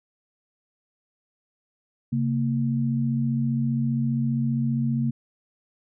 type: tone pair together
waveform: sine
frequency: 134.91 / 230 Hz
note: C#3 / A#3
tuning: -47 / -23 cents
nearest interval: major sixth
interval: 924 cents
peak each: -24 dBFS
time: 2.12-5.11 s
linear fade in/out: 10 ms
effects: none